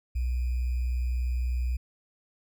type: tone with sample-and-hold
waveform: sine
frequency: 61.74 Hz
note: B1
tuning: in tune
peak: -25 dBFS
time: 0.15-1.77 s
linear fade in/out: 10 ms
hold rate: 2450 Hz
effects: none